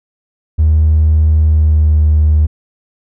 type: tone with pitch glide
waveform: triangle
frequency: 77.78 to 76.49 Hz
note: D#2 to D#2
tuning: 0 to -29 cents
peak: -3 dBFS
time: 0.58-2.47 s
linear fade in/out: 20 ms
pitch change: -29 cents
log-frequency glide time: 1.43-1.98 s
effects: tanh soft clip ceiling -3 dBFS